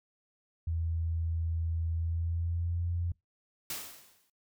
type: tone with pitch glide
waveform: sine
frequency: 82.41 to 86.36 Hz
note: E2 to F2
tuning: 0 to -19 cents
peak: -29 dBFS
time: 0.67-3.12 s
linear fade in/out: 5 ms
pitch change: +81 cents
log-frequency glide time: 1.94-2.88 s
type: noise with exponential decay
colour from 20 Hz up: white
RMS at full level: -35 dBFS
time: 3.7-4.3 s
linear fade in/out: 2 ms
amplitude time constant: 130 ms
effects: noise-tail reverb RT60 0.2 s tail -25 dB re dry